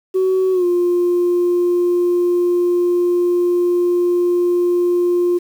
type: tone with pitch glide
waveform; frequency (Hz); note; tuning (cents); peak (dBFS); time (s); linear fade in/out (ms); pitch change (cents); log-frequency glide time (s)
sine; 375.4 to 352.3; F#4 to F4; +25 to +15; -11; 0.14-5.39; 20; -110; 0.52-0.65
effects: tanh soft clip ceiling -10 dBFS + 7-bit